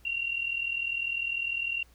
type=tone pair together; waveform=sine; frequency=2747 / 2787 Hz; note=F7 / F7; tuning=-29 / -4 cents; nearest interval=unison; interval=25 cents; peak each=-30 / -34 dBFS; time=0.05-1.83 s; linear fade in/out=5 ms; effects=added 60 Hz sine -57 dBFS peak until 1.94 s + pink hiss -63 dBFS RMS until 1.94 s